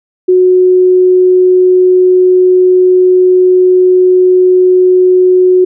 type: tone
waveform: sine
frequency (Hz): 366.8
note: F#4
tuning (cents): -15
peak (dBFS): -3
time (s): 0.28-5.65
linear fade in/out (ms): 10
effects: none